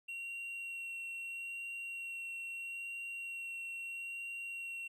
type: tone with vibrato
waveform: triangle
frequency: 2741 Hz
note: F7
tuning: 33 cents flat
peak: -39 dBFS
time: 0.08-4.88 s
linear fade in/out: 10 ms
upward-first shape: sine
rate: 0.77 Hz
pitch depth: 9 cents each way
effects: none